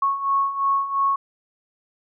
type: beating tone pair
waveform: sine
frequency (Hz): 1100 / 1102.9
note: C#6 / C#6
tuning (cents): -14 / -9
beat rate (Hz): 2.9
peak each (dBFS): -25 / -20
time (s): 0.02-1.16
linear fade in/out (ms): 5
effects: none